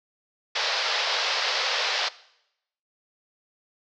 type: band-pass noise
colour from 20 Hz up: white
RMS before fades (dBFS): -26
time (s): 0.55-2.09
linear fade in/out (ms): 10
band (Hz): 460 to 5200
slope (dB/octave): 48
effects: noise-tail reverb RT60 0.8 s tail -19 dB re dry

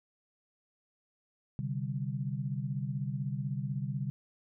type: chord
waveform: sine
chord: C suspended second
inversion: none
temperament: equal with one note detuned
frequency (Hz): 130.81 / 146.83 / 195.21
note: C3 / D3 / G3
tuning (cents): 0 / 0 / -7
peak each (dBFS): -35 / -36 / -39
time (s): 1.59-4.1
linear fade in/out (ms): 0
effects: none

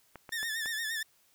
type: clicks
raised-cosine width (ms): 0.5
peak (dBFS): -29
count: 4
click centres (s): 0.157 / 0.292 / 0.43 / 0.659
type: tone with vibrato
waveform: sawtooth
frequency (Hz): 1785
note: A6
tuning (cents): +24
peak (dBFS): -29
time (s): 0.32-1.03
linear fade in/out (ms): 5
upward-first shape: sine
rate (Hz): 8.6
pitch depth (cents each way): 70
effects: white hiss -67 dBFS RMS until 1.34 s

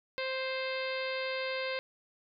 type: harmonic tone with a mistuned harmonic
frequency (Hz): 524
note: C5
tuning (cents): +2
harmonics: 1 / 2 / 3 / 4 / 5 / 6 / 7 / 8 / 9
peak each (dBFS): -35 / -43 / -42 / -40 / -42 / -48 / -46 / -46 / -48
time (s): 0.18-1.79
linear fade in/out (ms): 0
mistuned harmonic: 9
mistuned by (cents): +15
effects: none

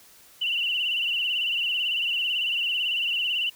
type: tone with vibrato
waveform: sine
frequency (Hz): 2865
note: F7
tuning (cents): +44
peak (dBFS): -23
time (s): 0.41-3.5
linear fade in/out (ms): 10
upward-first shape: sine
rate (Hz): 18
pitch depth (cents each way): 96
effects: white hiss -53 dBFS RMS until 3.55 s

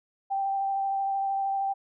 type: tone with vibrato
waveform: sine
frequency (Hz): 784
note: G5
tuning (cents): 0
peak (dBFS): -25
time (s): 0.3-1.74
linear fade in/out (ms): 20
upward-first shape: triangle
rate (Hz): 13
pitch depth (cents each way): 15
effects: none

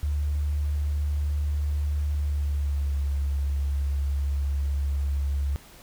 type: tone with pitch glide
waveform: sine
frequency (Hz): 73.42 to 70.14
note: D2 to C#2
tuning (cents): 0 to +21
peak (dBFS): -23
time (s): 0.03-5.56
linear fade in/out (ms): 0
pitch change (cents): -79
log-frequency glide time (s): 2.15-3
effects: pink hiss -50 dBFS RMS until 5.82 s

